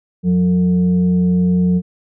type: tone with frequency modulation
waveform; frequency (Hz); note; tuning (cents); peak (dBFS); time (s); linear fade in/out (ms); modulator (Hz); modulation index
sine; 180; F#3; -47; -11; 0.23-1.82; 50; 269; 0.34
effects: none